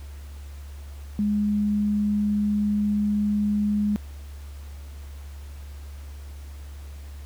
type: tone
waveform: sine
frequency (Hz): 207.7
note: G#3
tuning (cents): 0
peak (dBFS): -20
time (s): 1.19-3.96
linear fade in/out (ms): 0
effects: added 71 Hz sine -36 dBFS peak until 7.25 s + pink hiss -52 dBFS RMS until 7.25 s